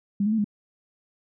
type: tone with pitch steps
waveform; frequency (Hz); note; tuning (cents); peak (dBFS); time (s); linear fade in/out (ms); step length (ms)
sine; 201 / 213.1 / 223 / 206.5; G3 / G#3 / A3 / G#3; +44 / +45 / +23 / -10; -20; 0.2-0.444; 5; 61
effects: none